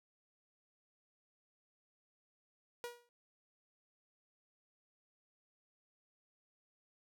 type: tone with exponential decay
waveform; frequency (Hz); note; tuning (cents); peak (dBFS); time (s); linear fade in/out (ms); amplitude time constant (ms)
sawtooth; 480; B4; -49; -35; 2.84-3.09; 0; 54
effects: none